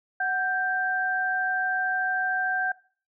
sine tone pair together, 742 / 1573.3 Hz, F#5 / G6, +5 / +6 cents, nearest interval octave + minor second, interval 1301 cents, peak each -28 / -25 dBFS, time 0.2-2.72 s, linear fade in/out 5 ms, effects noise-tail reverb RT60 0.4 s tail -20 dB re dry

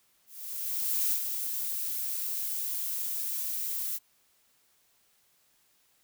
violet noise with ADSR envelope, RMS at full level -27 dBFS, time 0.26-3.99 s, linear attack 860 ms, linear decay 73 ms, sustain -6 dB, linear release 31 ms, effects white hiss -68 dBFS RMS until 6.03 s

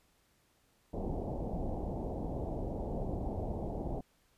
pink low-pass noise, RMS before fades -37 dBFS, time 0.93-4.01 s, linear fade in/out 5 ms, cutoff 810 Hz, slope 48 dB/octave, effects pink hiss -71 dBFS RMS until 4.37 s + resampled to 32000 Hz

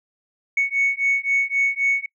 sine beating tone pair, 2217 / 2220.8 Hz, C#7 / C#7, 0 / +3 cents, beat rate 3.8 Hz, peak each -20 / -20 dBFS, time 0.57-2.06 s, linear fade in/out 5 ms, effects noise-tail reverb RT60 0.1 s tail -26 dB re dry + tanh soft clip ceiling -12 dBFS

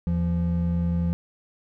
triangle tone pair together, 80.86 / 171.5 Hz, E2 / F3, -33 / -31 cents, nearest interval octave + minor second, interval 1302 cents, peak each -24 / -21 dBFS, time 0.07-1.13 s, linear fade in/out 0 ms, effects none

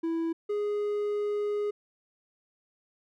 triangle tone pair in turn, 329.6 / 414.5 Hz, E4 / G#4, 0 / -3 cents, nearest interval major third, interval 397 cents, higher second, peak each -25 dBFS, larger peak neither, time 0.03-0.33 / 0.49-1.71 s, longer second, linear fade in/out 10 ms, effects none

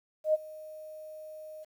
sine tone with ADSR envelope, 620 Hz, D#5, 6 cents flat, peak -20 dBFS, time 0.24-1.65 s, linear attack 99 ms, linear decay 26 ms, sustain -22 dB, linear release 21 ms, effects 10-bit

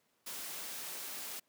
white noise, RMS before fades -43 dBFS, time 0.26-1.4 s, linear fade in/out 10 ms, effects pink hiss -75 dBFS RMS until 1.48 s + high-pass 200 Hz 12 dB/octave

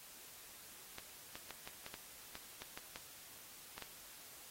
clicks, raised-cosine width 0.2 ms, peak -28 dBFS, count 12, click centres 0.984 / 1.355 / 1.507 / 1.675 / 1.864 / 1.941 / 2.354 / 2.62 / 2.775 / 2.959 / 3.78 / 3.823 s, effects white hiss -56 dBFS RMS until 4.5 s + AAC 48 kbps

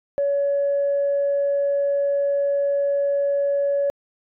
sine tone, 564 Hz, C#5, 30 cents sharp, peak -17 dBFS, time 0.18-3.9 s, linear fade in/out 0 ms, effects tanh soft clip ceiling -14 dBFS

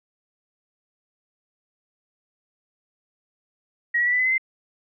sine tone with pitch steps, 1900 / 1928.7 / 1957.9 / 1987.6 / 2018 / 2048 / 2079 Hz, A#6 / B6 / B6 / B6 / B6 / C7 / C7, +33 / -42 / -16 / +11 / +37 / -38 / -12 cents, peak -18 dBFS, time 3.94-4.381 s, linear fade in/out 10 ms, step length 63 ms, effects none

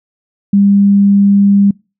sine tone, 200.1 Hz, G3, 36 cents sharp, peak -5 dBFS, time 0.53-1.71 s, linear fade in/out 5 ms, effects noise-tail reverb RT60 0.3 s tail -26 dB re dry

